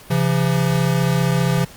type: tone pair together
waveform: square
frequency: 134.69 / 169.7 Hz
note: C#3 / F3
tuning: -49 / -49 cents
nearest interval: major third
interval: 400 cents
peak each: -19 dBFS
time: 0.1-1.65 s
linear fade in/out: 10 ms
effects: pink hiss -42 dBFS RMS until 1.76 s + Opus 48 kbps